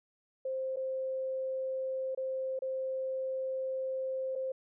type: tone with dropouts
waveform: sine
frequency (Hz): 525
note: C5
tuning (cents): +6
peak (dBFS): -32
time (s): 0.45-4.52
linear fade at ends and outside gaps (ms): 5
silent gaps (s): 0.761-0.768 / 2.149-2.174 / 2.591-2.62 / 4.354-4.358
effects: none